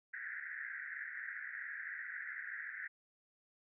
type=band-pass noise; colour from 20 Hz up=white; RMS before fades=-45 dBFS; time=0.13-2.88 s; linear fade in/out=10 ms; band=1500 to 2000 Hz; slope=96 dB/octave; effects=none